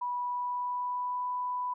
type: tone with pitch glide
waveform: sine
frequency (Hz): 980 to 992.5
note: B5 to B5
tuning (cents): -14 to +8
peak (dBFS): -30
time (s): 0.01-1.74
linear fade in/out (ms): 10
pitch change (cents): +22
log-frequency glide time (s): 0.17-1.28
effects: none